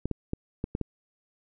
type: clicks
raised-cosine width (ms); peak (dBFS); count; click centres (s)
3; -16; 6; 0.056 / 0.113 / 0.334 / 0.641 / 0.751 / 0.813
effects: none